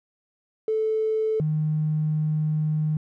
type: tone pair in turn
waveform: triangle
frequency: 437.6 / 154 Hz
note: A4 / D#3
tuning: -9 / -17 cents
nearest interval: octave + tritone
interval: 1808 cents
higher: first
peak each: -17 dBFS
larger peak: neither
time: 0.68-1.4 / 1.4-2.97 s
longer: second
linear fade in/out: 2 ms
effects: tanh soft clip ceiling -19 dBFS